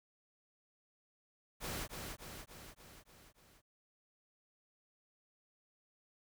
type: noise with echo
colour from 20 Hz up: pink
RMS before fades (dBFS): -41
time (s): 1.6-1.88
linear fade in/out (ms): 50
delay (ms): 290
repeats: 6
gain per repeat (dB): -4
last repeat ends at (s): 3.62
effects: none